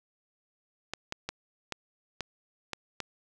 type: clicks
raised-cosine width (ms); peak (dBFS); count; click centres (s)
0.2; -16; 7; 0.936 / 1.124 / 1.29 / 1.723 / 2.207 / 2.733 / 3.003
effects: none